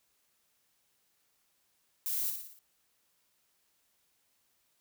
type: noise with echo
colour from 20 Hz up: violet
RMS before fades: -34 dBFS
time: 2.06-2.3 s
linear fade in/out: 0 ms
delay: 58 ms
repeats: 5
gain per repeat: -5 dB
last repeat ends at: 2.59 s
effects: white hiss -74 dBFS RMS until 4.8 s